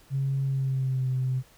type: tone with pitch glide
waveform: sine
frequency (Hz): 136.2 to 129.15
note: C#3 to C3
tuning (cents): -30 to -22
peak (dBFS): -23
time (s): 0.1-1.43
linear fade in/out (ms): 50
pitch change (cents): -92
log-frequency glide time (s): 0.44-1.08
effects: tanh soft clip ceiling -19 dBFS + pink hiss -57 dBFS RMS until 1.57 s